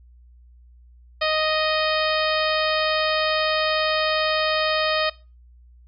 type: harmonic tone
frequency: 622.3 Hz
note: D#5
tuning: in tune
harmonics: 1 / 2 / 3 / 4 / 5 / 6 / 7 / 8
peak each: -23 / -26 / -28 / -29 / -30 / -31 / -31 / -32 dBFS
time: 1.21-5.1 s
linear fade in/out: 10 ms
effects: noise-tail reverb RT60 0.3 s tail -21 dB re dry + added 60 Hz sine -47 dBFS peak until 5.87 s